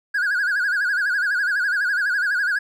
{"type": "tone with vibrato", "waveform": "triangle", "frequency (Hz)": 1548, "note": "G6", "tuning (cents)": -22, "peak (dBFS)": -16, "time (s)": [0.14, 2.59], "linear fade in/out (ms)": 10, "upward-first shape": "sine", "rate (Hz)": 12, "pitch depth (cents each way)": 140, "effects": ["tanh soft clip ceiling -12 dBFS"]}